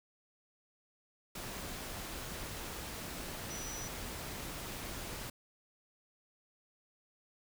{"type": "tone in noise", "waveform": "sine", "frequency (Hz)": 5900, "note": "F#8", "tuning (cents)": -6, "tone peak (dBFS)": -44, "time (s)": [3.5, 3.88], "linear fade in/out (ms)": 5, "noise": "pink", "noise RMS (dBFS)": -43, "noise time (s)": [1.35, 5.3], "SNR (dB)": -4, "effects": []}